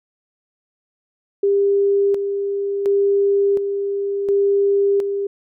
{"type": "tone with tremolo", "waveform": "sine", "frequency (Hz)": 399.5, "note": "G4", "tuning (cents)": 33, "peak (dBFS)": -13, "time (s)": [1.43, 5.27], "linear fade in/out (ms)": 5, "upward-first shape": "square", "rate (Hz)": 0.7, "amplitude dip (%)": 50, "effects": []}